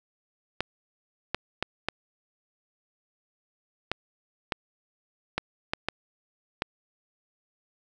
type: clicks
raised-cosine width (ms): 0.3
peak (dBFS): -10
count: 10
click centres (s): 0.606 / 1.346 / 1.626 / 1.886 / 3.916 / 4.522 / 5.38 / 5.735 / 5.886 / 6.621
effects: none